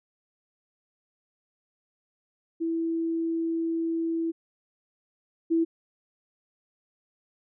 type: tone pair in turn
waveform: sine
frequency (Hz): 329.6 / 329.6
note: E4 / E4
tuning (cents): 0 / 0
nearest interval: unison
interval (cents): 0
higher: neither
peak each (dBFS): -25 / -20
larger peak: second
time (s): 2.6-4.32 / 5.5-5.65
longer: first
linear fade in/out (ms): 20
effects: none